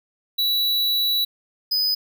square tone pair in turn, 3931 / 5000 Hz, B7 / D#8, -9 / +8 cents, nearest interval major third, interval 417 cents, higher second, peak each -19 dBFS, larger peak neither, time 0.38-1.25 / 1.71-1.95 s, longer first, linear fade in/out 10 ms, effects none

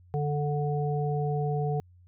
harmonic tone, 146.83 Hz, D3, in tune, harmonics 1 / 3 / 5, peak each -27 / -32 / -34 dBFS, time 0.14-1.8 s, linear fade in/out 0 ms, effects added 89 Hz sine -53 dBFS peak until 2.07 s

